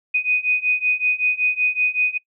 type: beating tone pair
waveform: sine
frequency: 2489 / 2494.3 Hz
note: D#7 / D#7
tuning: 0 / +4 cents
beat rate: 5.3 Hz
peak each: -21 / -20 dBFS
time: 0.14-2.18 s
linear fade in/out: 10 ms
effects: noise-tail reverb RT60 0.1 s tail -21 dB re dry